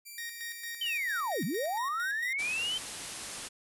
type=tone with pitch glide; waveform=5% pulse; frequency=2349 to 2322 Hz; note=D7 to D7; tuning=0 to -20 cents; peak=-35 dBFS; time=0.05-1.79 s; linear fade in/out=20 ms; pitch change=-20 cents; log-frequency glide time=0.33-1 s
type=tone with tremolo; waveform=sawtooth; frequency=1864.7 Hz; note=A#6; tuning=in tune; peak=-34 dBFS; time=0.18-2.33 s; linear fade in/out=2 ms; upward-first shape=square; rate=4.4 Hz; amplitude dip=60%
type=linear two-way sweep; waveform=sine; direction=down then up; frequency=3130 to 144 to 3130 Hz; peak=-30 dBFS; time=0.81-2.78 s; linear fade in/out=5 ms; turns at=1.44 s
type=low-pass noise; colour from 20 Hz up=white; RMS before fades=-42 dBFS; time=2.38-3.49 s; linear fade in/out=20 ms; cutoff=11000 Hz; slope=96 dB/octave
effects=none